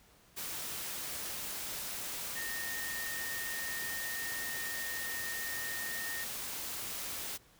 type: tone in noise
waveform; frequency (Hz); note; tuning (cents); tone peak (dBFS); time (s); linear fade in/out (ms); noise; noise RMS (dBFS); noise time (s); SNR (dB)
sine; 1841; A#6; -22; -39; 2.35-6.25; 20; white; -40; 0.36-7.38; -2
effects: pink hiss -63 dBFS RMS until 7.59 s